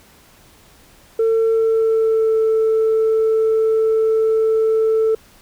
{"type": "tone with pitch glide", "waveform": "sine", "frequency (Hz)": [450, 442.3], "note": ["A4", "A4"], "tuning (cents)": [39, 9], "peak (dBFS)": -11, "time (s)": [1.19, 5.15], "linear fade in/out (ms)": 5, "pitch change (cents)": -30, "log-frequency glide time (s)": [1.44, 2.37], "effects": ["tanh soft clip ceiling -11 dBFS", "pink hiss -49 dBFS RMS until 5.41 s"]}